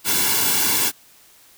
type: noise with comb filter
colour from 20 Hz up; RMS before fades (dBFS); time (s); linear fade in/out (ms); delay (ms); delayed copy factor
white; -19; 0.04-0.92; 50; 1.6; -0.7
effects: white hiss -51 dBFS RMS until 1.57 s